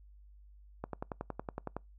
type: click train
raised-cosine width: 1 ms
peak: -23 dBFS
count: 11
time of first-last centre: 0.84-1.766 s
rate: 10.8 Hz
effects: noise-tail reverb RT60 0.2 s tail -26 dB re dry + added 50 Hz sine -54 dBFS peak until 1.98 s